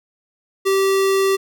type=tone; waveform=square; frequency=388.2 Hz; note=G4; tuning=17 cents flat; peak=-15 dBFS; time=0.65-1.37 s; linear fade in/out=20 ms; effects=none